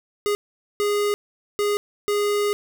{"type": "tone bursts at uneven times", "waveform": "square", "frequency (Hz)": 412.1, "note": "G#4", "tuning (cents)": -13, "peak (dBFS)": -20, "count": 4, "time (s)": [[0.26, 0.35], [0.8, 1.14], [1.59, 1.77], [2.08, 2.53]], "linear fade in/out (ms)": 0, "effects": []}